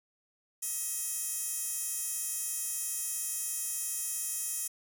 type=tone with high-pass filter; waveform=15% pulse; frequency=637 Hz; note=D#5; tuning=41 cents sharp; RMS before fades=-35 dBFS; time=0.62-4.68 s; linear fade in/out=10 ms; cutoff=8700 Hz; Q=2.3; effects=none